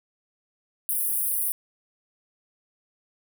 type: high-pass noise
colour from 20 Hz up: pink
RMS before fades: -26 dBFS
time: 0.89-1.52 s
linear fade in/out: 0 ms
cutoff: 9300 Hz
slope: 96 dB/octave
effects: none